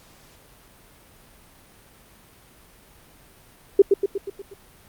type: tone with echo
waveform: sine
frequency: 395.8 Hz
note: G4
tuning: 17 cents sharp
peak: -7 dBFS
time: 3.79-3.82 s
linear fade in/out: 5 ms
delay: 120 ms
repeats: 6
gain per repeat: -5 dB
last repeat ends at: 4.54 s
effects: pink hiss -52 dBFS RMS until 4.88 s + Opus 48 kbps